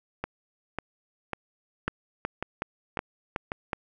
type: two click trains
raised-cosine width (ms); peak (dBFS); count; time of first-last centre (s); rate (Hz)
0.5; -13 / -15; 6 / 7; 1.88-3.732 / 0.24-3.519; 2.7 / 1.83
effects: none